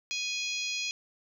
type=harmonic tone; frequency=830.6 Hz; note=G#5; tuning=in tune; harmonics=3 / 4 / 5 / 6 / 7 / 8; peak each=-34 / -38 / -38 / -40 / -43 / -41 dBFS; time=0.11-0.91 s; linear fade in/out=0 ms; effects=10-bit